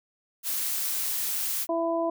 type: noise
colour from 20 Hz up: blue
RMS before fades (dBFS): -29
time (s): 0.43-1.67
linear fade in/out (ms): 50
type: harmonic tone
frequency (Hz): 333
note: E4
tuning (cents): +18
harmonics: 1 / 2 / 3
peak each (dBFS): -29 / -26 / -33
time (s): 1.69-2.1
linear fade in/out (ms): 5
effects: none